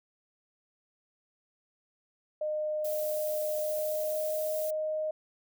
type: tone with pitch glide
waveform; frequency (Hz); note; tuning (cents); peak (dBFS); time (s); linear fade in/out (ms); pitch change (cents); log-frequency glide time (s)
sine; 611 to 620.2; D#5 to D#5; -32 to -6; -29; 2.41-5.11; 5; +26; 3.6-4.35
type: noise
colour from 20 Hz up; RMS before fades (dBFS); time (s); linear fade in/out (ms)
violet; -40; 2.84-4.71; 10
effects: none